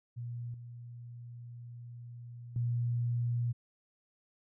sine tone with level steps, 119.6 Hz, A#2, 45 cents sharp, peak -37 / -44 / -29 dBFS, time 0.16-3.53 s, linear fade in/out 20 ms, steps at 0.54 / 2.56 s, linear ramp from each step 2 ms, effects none

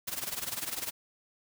white noise with tremolo, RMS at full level -33 dBFS, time 0.07-0.91 s, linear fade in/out 10 ms, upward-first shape sine, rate 20 Hz, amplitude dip 80%, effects none

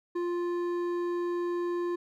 triangle tone with hard clipping, 349.2 Hz, F4, in tune, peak -30 dBFS, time 0.15-1.96 s, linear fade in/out 10 ms, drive 12 dB, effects none

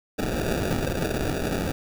white noise with sample-and-hold, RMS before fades -26 dBFS, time 0.18-1.72 s, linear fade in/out 10 ms, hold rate 1050 Hz, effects none

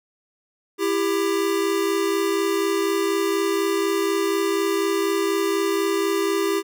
square tone pair together, 333 / 397.1 Hz, E4 / G4, +18 / +22 cents, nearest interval minor third, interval 304 cents, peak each -25 / -22 dBFS, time 0.78-6.63 s, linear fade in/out 50 ms, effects none

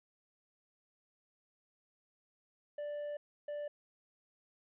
triangle tone bursts at uneven times, 587.3 Hz, D5, in tune, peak -36 dBFS, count 2, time 2.78-3.17 / 3.48-3.68 s, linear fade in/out 5 ms, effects resampled to 8000 Hz + 13-bit

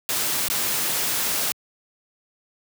white noise with dropouts, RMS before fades -24 dBFS, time 0.09-1.52 s, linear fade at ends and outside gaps 0 ms, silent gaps 0.483-0.5 s, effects high-pass 100 Hz 12 dB/octave

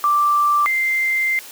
sine tone pair in turn, 1174.7 / 2088 Hz, D6 / C7, 0 / -4 cents, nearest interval minor seventh, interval 996 cents, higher second, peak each -13 / -16 dBFS, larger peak first, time 0.04-0.66 / 0.66-1.39 s, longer second, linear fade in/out 0 ms, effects white hiss -38 dBFS RMS until 1.51 s + high-pass 300 Hz 12 dB/octave

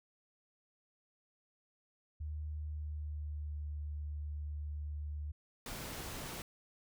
sine tone with pitch glide, 76 to 74.35 Hz, D#2 to D2, -40 to +22 cents, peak -38 dBFS, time 2.2-5.32 s, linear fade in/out 10 ms, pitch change -38 cents, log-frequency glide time 2.55-3.64 s
pink noise, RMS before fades -44 dBFS, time 5.66-6.42 s, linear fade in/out 2 ms
effects none

